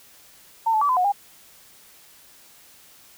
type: tone with pitch steps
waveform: sine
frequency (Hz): 903 / 868 / 1151 / 1016 / 728 / 807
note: A5 / A5 / D6 / B5 / F#5 / G#5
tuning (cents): +45 / -24 / -35 / +49 / -28 / -50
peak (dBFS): -17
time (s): 0.66-1.122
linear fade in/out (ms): 10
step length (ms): 77
effects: white hiss -51 dBFS RMS until 3.17 s